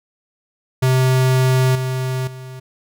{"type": "tone with level steps", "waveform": "square", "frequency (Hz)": 129.6, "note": "C3", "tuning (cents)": -16, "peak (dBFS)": [-13, -20, -32], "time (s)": [0.82, 2.6], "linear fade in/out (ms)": 10, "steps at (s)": [1.75, 2.27], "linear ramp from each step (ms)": 5, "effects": []}